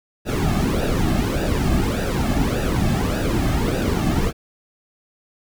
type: noise with flanger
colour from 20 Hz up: brown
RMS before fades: -20 dBFS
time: 0.25-4.33 s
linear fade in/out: 50 ms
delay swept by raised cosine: 0.92 to 2.12 ms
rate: 1.7 Hz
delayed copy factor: -0.7
effects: none